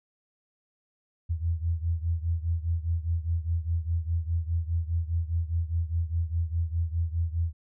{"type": "beating tone pair", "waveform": "sine", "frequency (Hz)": [82.1, 87], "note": ["E2", "F2"], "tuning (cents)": [-6, -6], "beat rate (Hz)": 4.9, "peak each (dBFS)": [-27, -30], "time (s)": [1.29, 7.53], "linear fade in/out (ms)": 20, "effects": []}